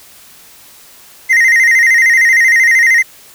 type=tone with vibrato; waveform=triangle; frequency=1967 Hz; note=B6; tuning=7 cents flat; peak=-4 dBFS; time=1.29-3.03 s; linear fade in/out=20 ms; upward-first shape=square; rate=13 Hz; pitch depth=88 cents each way; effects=white hiss -40 dBFS RMS until 3.34 s